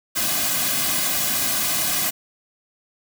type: noise with comb filter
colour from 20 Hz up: white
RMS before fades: -22 dBFS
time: 0.15-2.11 s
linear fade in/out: 20 ms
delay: 2.2 ms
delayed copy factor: -0.85
effects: none